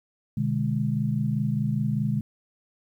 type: chord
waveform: sine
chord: G# diminished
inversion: first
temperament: just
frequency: 124.59 / 149.51 / 207.7 Hz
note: B2 / D3 / G#3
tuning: +16 / +31 / 0 cents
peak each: -27 dBFS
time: 0.37-2.21 s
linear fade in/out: 5 ms
effects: 10-bit